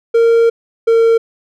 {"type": "tone pair in turn", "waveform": "triangle", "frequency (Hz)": [461.6, 456.8], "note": ["A#4", "A#4"], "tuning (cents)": [-17, -35], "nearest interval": "unison", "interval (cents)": 18, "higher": "first", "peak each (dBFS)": -5, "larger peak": "neither", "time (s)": [[0.14, 0.5], [0.87, 1.18]], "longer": "first", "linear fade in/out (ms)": 10, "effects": []}